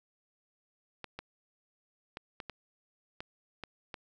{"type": "clicks", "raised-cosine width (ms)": 0.3, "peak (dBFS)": -24, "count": 8, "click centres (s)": [1.043, 1.19, 2.171, 2.402, 2.497, 3.205, 3.637, 3.942], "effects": []}